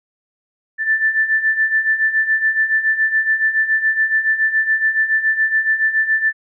sine beating tone pair, 1760 / 1767.1 Hz, A6 / A6, 0 / +7 cents, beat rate 7.1 Hz, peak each -20 / -15 dBFS, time 0.78-6.33 s, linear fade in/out 50 ms, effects none

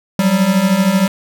square beating tone pair, 182 / 195 Hz, F#3 / G3, -28 / -9 cents, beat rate 13 Hz, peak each -17 / -13 dBFS, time 0.19-1.08 s, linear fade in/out 2 ms, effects none

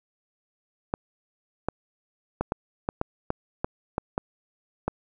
clicks, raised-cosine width 1 ms, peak -11 dBFS, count 11, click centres 0.939 / 1.686 / 2.41 / 2.521 / 2.889 / 3.014 / 3.304 / 3.645 / 3.981 / 4.179 / 4.88 s, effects none

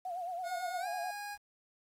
sine tone with vibrato, 713 Hz, F5, 36 cents sharp, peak -36 dBFS, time 0.05-1.11 s, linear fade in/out 5 ms, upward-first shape sine, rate 9.1 Hz, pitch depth 85 cents each way
25% pulse tone with pitch glide, 723 to 821 Hz, F#5 to G#5, -40 to -20 cents, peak -36 dBFS, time 0.43-1.38 s, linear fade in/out 50 ms, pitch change +220 cents, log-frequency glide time 0.79-0.87 s
effects resampled to 32000 Hz + 10-bit

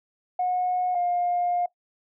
sine tone pair in turn, 727 / 707.9 Hz, F#5 / F5, -31 / +23 cents, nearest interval unison, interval 46 cents, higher first, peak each -21 dBFS, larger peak neither, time 0.39-0.95 / 0.95-1.66 s, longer second, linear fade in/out 5 ms, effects noise-tail reverb RT60 0.1 s tail -19 dB re dry + tanh soft clip ceiling -17 dBFS

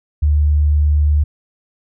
sine tone, 74.3 Hz, D2, 21 cents sharp, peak -10 dBFS, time 0.22-1.24 s, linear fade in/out 10 ms, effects none

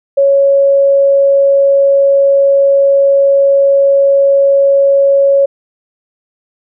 sine tone, 554.4 Hz, C#5, in tune, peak -5 dBFS, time 0.17-5.46 s, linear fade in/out 10 ms, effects none

